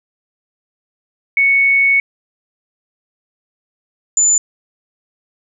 sine tone pair in turn, 2217 / 7039 Hz, C#7 / A8, 0 / 0 cents, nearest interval octave + minor sixth, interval 2000 cents, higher second, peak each -9 dBFS, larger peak neither, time 1.37-2 / 4.17-4.38 s, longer first, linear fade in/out 2 ms, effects none

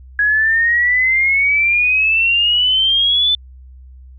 sine exponential sweep, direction up, 1661.2 to 3530 Hz, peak -11 dBFS, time 0.19-3.35 s, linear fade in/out 2 ms, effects added 64 Hz sine -36 dBFS peak until 4.18 s

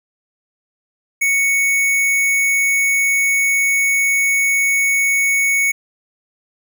square tone, 2221 Hz, C#7, 3 cents sharp, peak -14 dBFS, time 1.21-5.72 s, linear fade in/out 10 ms, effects none

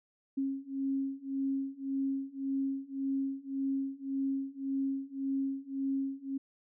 sine beating tone pair, 270.6 / 272.4 Hz, C#4 / C#4, -42 / -30 cents, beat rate 1.8 Hz, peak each -35 / -34 dBFS, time 0.37-6.38 s, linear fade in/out 10 ms, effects none

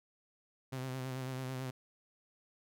sawtooth tone with vibrato, 130 Hz, C3, 11 cents flat, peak -34 dBFS, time 0.72-1.71 s, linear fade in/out 10 ms, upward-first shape sine, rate 9.1 Hz, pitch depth 35 cents each way, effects none

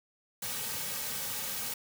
white noise with comb filter, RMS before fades -36 dBFS, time 0.42-1.74 s, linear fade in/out 5 ms, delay 2.9 ms, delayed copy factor -0.8, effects none

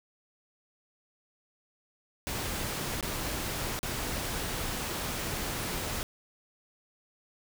pink noise with dropouts, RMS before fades -34 dBFS, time 2.27-6.03 s, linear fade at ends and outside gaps 0 ms, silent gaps 3.009-3.027 / 3.791-3.83 s, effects none

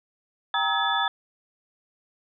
sine tone cluster, 786 / 940 / 1283 / 1695 / 3490 Hz, G5 / A#5 / E6 / G#6 / A7, +4 / +14 / -47 / +35 / -15 cents, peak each -28 dBFS, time 0.54-1.08 s, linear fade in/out 2 ms, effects none

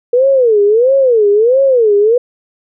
sine tone with vibrato, 471.1 Hz, A#4, 18 cents sharp, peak -6 dBFS, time 0.13-2.18 s, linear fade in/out 5 ms, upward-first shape sine, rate 1.5 Hz, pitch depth 260 cents each way, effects none

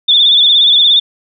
sine tone with vibrato, 3518 Hz, A7, 1 cent flat, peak -5 dBFS, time 0.08-1 s, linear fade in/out 10 ms, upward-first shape sine, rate 17 Hz, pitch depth 67 cents each way, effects none

